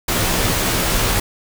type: noise with comb filter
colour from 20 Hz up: pink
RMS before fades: -18 dBFS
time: 0.08-1.2 s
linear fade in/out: 5 ms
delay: 14 ms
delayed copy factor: -0.55
effects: none